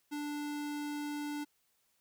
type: tone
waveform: square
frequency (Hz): 293.7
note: D4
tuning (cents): 0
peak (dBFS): -37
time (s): 0.11-1.45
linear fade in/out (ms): 20
effects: white hiss -75 dBFS RMS until 2 s